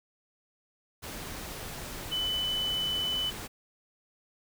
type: tone in noise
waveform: sine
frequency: 3000 Hz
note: F#7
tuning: 23 cents sharp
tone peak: -28 dBFS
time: 2.11-3.31 s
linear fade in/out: 20 ms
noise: pink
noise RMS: -40 dBFS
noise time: 1.02-3.48 s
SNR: +9 dB
effects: none